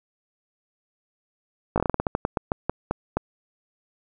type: slowing click train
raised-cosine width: 1 ms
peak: -8 dBFS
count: 16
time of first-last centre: 1.76-3.17 s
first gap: 18 ms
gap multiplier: 1.21
effects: none